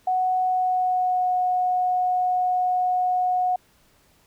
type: tone with pitch glide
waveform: sine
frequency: 740 to 730.2 Hz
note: F#5 to F#5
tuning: 0 to -23 cents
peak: -19 dBFS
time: 0.07-3.56 s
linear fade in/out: 5 ms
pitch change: -23 cents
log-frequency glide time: 0.4-1.34 s
effects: pink hiss -60 dBFS RMS until 4.26 s